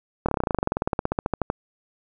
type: slowing click train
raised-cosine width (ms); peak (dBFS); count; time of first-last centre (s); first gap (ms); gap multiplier
1; -8; 26; 0.26-1.501; 26; 1.05
effects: none